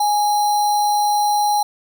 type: tone with sample-and-hold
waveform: sine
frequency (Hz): 830.6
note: G#5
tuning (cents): 0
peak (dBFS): -14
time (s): 0-1.63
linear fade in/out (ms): 5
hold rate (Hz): 4900
effects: none